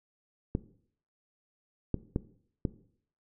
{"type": "clicks", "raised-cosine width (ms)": 3, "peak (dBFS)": -15, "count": 4, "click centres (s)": [0.551, 1.943, 2.161, 2.652], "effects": ["noise-tail reverb RT60 0.6 s tail -17 dB re dry"]}